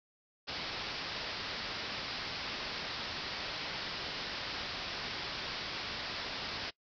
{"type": "low-pass noise", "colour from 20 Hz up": "white", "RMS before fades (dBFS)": -40, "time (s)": [0.47, 6.71], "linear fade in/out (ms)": 20, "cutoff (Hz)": 5300, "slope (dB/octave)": 96, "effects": ["noise-tail reverb RT60 0.1 s tail -22 dB re dry"]}